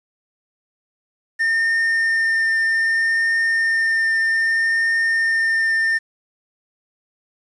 triangle tone with vibrato, 1813 Hz, A#6, 49 cents flat, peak -14 dBFS, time 1.39-5.99 s, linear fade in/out 20 ms, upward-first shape triangle, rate 0.63 Hz, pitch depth 10 cents each way, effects resampled to 24000 Hz + 8-bit

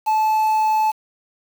triangle tone with quantisation, 869 Hz, A5, 22 cents flat, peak -13 dBFS, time 0.06-0.92 s, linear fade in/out 20 ms, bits 6, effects none

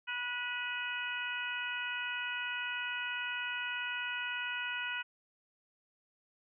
harmonic tone with a mistuned harmonic, 488.4 Hz, B4, 19 cents flat, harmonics 2 / 3 / 4 / 5 / 6, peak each -45 / -38 / -44 / -40 / -43 dBFS, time 0.07-5.03 s, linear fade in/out 20 ms, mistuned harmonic 5, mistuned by +46 cents, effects none

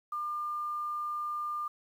sine tone, 1200 Hz, D6, 37 cents sharp, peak -32 dBFS, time 0.12-1.68 s, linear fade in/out 5 ms, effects 10-bit

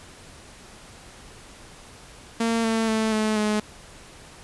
sawtooth tone with pitch steps, 228.8 / 224.5 / 220.2 / 216.1 / 212 Hz, A#3 / A3 / A3 / A3 / G#3, -32 / +35 / +2 / -31 / +36 cents, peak -17 dBFS, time 2.4-3.6 s, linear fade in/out 5 ms, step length 240 ms, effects pink hiss -46 dBFS RMS until 4.43 s + resampled to 24000 Hz

